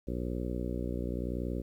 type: harmonic tone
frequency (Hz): 60.8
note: B1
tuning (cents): -26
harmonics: 1 / 2 / 3 / 4 / 5 / 6 / 7 / 8 / 9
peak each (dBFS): -36 / -41 / -40 / -40 / -41 / -42 / -46 / -45 / -46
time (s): 0.07-1.62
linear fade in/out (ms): 10
effects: 11-bit